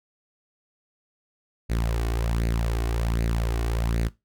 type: tone with flanger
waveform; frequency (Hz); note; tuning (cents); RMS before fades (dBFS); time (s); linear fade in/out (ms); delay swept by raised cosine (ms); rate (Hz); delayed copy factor
sawtooth; 57; A#1; -38; -25; 1.69-4.09; 20; 0.45 to 2.75; 1.3; +0.6
effects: noise-tail reverb RT60 0.2 s tail -18 dB re dry